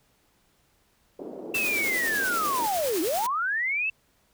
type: band-pass noise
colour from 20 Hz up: white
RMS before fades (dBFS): -38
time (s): 1.19-2.66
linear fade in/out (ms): 5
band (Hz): 240 to 510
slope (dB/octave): 24
type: linear two-way sweep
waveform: sine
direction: down then up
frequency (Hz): 2689 to 301.7 to 2689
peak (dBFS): -24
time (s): 1.54-3.9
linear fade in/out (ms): 5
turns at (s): 3.01
type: noise with tremolo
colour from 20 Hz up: white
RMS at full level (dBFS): -32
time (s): 1.54-3.27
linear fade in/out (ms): 10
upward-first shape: sine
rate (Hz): 10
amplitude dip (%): 35
effects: pink hiss -66 dBFS RMS until 4.33 s